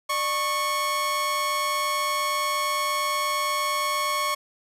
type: tone pair together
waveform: sawtooth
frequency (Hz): 595 / 1101.4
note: D5 / C#6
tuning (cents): +22 / -11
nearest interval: major seventh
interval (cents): 1067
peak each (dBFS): -28 / -20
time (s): 0.09-4.35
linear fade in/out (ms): 10
effects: resampled to 32000 Hz + 8-bit